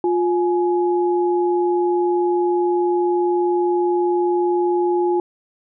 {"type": "tone pair together", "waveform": "sine", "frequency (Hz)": [353.2, 840.8], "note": ["F4", "G#5"], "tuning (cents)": [20, 21], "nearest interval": "octave + minor third", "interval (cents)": 1501, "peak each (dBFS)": [-16, -23], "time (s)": [0.04, 5.2], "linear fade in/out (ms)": 2, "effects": []}